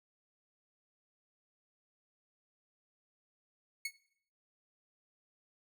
sawtooth tone with exponential decay, 2200 Hz, C#7, 14 cents flat, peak -30 dBFS, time 3.85-3.94 s, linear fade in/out 5 ms, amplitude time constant 19 ms, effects noise-tail reverb RT60 0.6 s tail -18 dB re dry

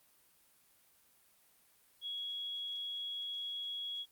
sine tone, 3331 Hz, G#7, 4 cents sharp, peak -38 dBFS, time 2.01-4.06 s, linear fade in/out 50 ms, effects white hiss -68 dBFS RMS until 4.11 s + Opus 32 kbps

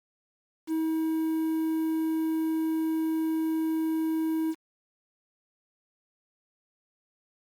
triangle tone with quantisation, 319.8 Hz, D#4, 48 cents sharp, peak -23 dBFS, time 0.67-4.55 s, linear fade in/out 50 ms, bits 8, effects Opus 48 kbps

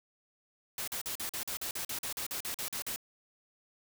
white noise bursts, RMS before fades -37 dBFS, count 16, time 0.78-2.961 s, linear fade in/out 2 ms, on 96 ms, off 43 ms, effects none

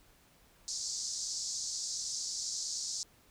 white band-pass noise, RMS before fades -38 dBFS, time 0.68-3.03 s, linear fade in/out 0 ms, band 4500 to 7300 Hz, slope 48 dB/octave, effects pink hiss -64 dBFS RMS until 3.3 s

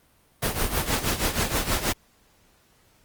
pink noise with tremolo, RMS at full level -22 dBFS, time 0.42-1.93 s, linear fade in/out 10 ms, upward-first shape triangle, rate 6.3 Hz, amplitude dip 80%, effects pink hiss -61 dBFS RMS until 3.04 s + Opus 32 kbps

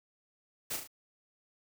white noise with echo, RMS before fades -36 dBFS, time 0.7-0.77 s, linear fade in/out 10 ms, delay 35 ms, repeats 3, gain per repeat -5 dB, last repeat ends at 0.875 s, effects none

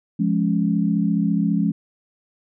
sine chord, Db major, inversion first, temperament just, 173.24 / 207.9 / 277.2 Hz, F3 / Ab3 / Db4, -14 / +2 / 0 cents, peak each -21 / -20 / -24 dBFS, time 0.19-1.72 s, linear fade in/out 10 ms, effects none

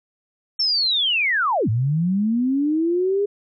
sine linear two-way sweep, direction down then up, 5460 to 103.83 to 412.8 Hz, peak -17 dBFS, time 0.59-3.26 s, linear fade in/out 10 ms, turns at 1.69 s, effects none

